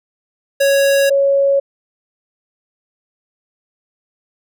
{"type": "tone pair in turn", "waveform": ["square", "sine"], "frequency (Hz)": [554.4, 554.4], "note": ["C#5", "C#5"], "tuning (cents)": [0, 0], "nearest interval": "unison", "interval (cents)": 0, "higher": "neither", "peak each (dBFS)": [-11, -10], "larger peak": "second", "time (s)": [[0.6, 1.1], [1.1, 1.6]], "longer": "neither", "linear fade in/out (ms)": 10, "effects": []}